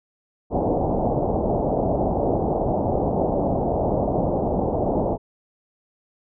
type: low-pass noise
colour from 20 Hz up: white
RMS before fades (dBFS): -22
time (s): 0.5-5.18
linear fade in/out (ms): 50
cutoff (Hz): 790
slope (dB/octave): 48
effects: none